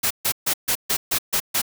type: noise bursts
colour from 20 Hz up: white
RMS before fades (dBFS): -21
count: 8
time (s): 0.03-1.618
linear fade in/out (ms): 10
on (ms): 76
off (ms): 140
effects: none